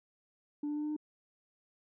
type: tone with pitch steps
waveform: sine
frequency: 293.7 / 296.1 / 298.5 / 300.9 / 303.4 Hz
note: D4 / D4 / D4 / D4 / D#4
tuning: 0 / +14 / +28 / +42 / -44 cents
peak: -31 dBFS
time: 0.63-0.965 s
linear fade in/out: 5 ms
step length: 67 ms
effects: tanh soft clip ceiling -31 dBFS